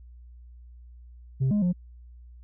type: tone with pitch steps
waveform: sine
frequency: 132.4 / 207.4 / 178.4 Hz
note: C3 / G#3 / F3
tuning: +21 / -2 / +37 cents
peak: -18 dBFS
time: 1.4-1.73 s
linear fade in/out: 20 ms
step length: 110 ms
effects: tanh soft clip ceiling -20 dBFS + added 60 Hz sine -45 dBFS peak until 2.43 s